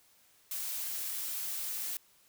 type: noise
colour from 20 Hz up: blue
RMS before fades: -37 dBFS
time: 0.51-1.97 s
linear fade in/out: 2 ms
effects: white hiss -65 dBFS RMS until 2.28 s